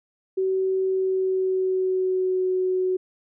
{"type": "tone with pitch glide", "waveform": "sine", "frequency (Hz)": [379.1, 370.7], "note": ["F#4", "F#4"], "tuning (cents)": [42, 3], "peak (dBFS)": -20, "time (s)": [0.37, 2.97], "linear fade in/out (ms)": 10, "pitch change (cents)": -39, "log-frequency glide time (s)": [0.85, 2.48], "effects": []}